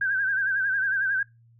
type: tone with vibrato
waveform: sine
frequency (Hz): 1575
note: G6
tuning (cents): +8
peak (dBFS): -22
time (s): 0.01-1.23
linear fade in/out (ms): 5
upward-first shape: sine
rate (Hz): 11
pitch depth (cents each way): 71
effects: noise-tail reverb RT60 0.2 s tail -21 dB re dry + added 116 Hz sine -54 dBFS peak until 1.59 s